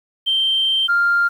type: tone pair in turn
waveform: sine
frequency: 3136 / 1396.9 Hz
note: G7 / F6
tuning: 0 / 0 cents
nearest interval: octave + major second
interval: 1400 cents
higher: first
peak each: -14 / -12 dBFS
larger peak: second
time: 0.26-0.88 / 0.88-1.29 s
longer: first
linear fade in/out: 20 ms
effects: tanh soft clip ceiling -9 dBFS + 8-bit